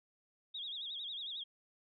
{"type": "tone with vibrato", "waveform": "sine", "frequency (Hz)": 3520, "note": "A7", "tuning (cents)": 0, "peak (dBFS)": -40, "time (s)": [0.54, 1.44], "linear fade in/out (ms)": 10, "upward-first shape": "sine", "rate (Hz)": 11, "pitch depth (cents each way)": 150, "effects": []}